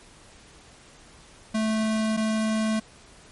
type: tone pair in turn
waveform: square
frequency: 218.7 / 218.7 Hz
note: A3 / A3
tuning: -10 / -10 cents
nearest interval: unison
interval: 0 cents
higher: neither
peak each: -23 dBFS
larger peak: neither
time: 1.54-2.17 / 2.17-2.8 s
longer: neither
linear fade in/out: 10 ms
effects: pink hiss -51 dBFS RMS until 3.31 s + MP3 48 kbps